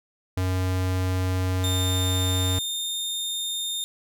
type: tone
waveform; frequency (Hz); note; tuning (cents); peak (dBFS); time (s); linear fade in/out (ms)
square; 92.5; F#2; 0; -23; 0.37-2.59; 5
type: tone with pitch glide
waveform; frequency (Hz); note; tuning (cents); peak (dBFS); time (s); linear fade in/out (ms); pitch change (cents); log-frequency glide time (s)
sawtooth; 3622 to 3645; A7 to A#7; +49 to -40; -24; 1.64-3.84; 0; +11; 2.27-2.95
effects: none